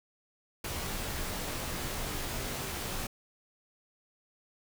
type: noise with comb filter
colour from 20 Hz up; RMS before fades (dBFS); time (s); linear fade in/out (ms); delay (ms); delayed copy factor
pink; -36; 0.64-3.07; 5; 19; -0.55
effects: none